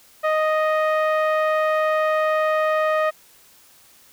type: tone with low-pass filter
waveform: sawtooth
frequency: 622.3 Hz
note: D#5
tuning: in tune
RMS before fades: -20 dBFS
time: 0.23-3.11 s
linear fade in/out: 20 ms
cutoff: 1700 Hz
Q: 1.4
effects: white hiss -52 dBFS RMS until 4.12 s